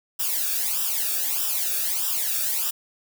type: noise with flanger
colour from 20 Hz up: blue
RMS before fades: -25 dBFS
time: 0.19-2.71 s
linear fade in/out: 10 ms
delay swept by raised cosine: 0.46 to 1 ms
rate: 1.6 Hz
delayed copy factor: -0.9
effects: none